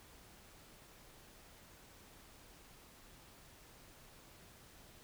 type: silence
effects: pink hiss -60 dBFS RMS until 5.03 s